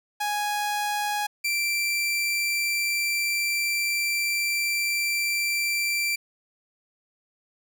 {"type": "tone pair in turn", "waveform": "sawtooth", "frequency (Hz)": [830.6, 2349], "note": ["G#5", "D7"], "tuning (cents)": [0, 0], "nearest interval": "octave + tritone", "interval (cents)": 1800, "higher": "second", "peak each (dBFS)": [-21, -20], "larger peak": "second", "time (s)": [[0.2, 1.27], [1.44, 6.16]], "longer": "second", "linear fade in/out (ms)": 10, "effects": []}